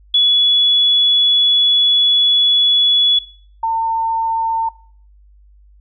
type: tone pair in turn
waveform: sine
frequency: 3400 / 903.7 Hz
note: G#7 / A5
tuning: +40 / +46 cents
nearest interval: octave + major seventh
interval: 2294 cents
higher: first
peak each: -9 / -14 dBFS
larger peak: first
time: 0.14-3.19 / 3.63-4.69 s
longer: first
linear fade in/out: 5 ms
effects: noise-tail reverb RT60 0.5 s tail -20 dB re dry + added 50 Hz sine -44 dBFS peak until 5.8 s